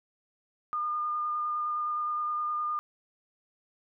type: tone with vibrato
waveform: sine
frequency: 1213 Hz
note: D#6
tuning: 44 cents flat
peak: -28 dBFS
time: 0.73-2.79 s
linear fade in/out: 0 ms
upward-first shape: square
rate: 9.7 Hz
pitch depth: 9 cents each way
effects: none